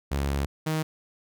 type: tone pair in turn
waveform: sawtooth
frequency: 69.9 / 156.92 Hz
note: C#2 / D#3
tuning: +15 / +15 cents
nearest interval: octave + major second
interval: 1400 cents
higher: second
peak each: -21 / -21 dBFS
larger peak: neither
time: 0.11-0.46 / 0.66-0.83 s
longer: first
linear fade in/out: 10 ms
effects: none